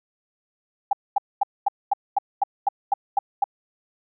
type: tone bursts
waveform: sine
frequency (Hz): 804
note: G5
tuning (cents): +44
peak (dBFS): -15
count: 11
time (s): 0.91-3.441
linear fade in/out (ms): 5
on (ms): 21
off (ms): 230
effects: none